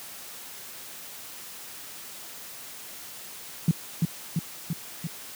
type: tone with echo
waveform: sine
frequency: 164.81 Hz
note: E3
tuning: in tune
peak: -15 dBFS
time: 3.68-3.71 s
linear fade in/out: 2 ms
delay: 340 ms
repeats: 4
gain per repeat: -3 dB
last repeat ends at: 5.07 s
effects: white hiss -42 dBFS RMS until 5.35 s + high-pass 100 Hz 12 dB/octave